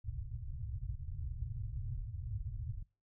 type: low-pass noise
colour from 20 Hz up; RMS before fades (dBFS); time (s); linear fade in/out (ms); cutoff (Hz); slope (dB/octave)
white; -41; 0.04-2.83; 5; 130; 96
effects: noise-tail reverb RT60 0.3 s tail -23 dB re dry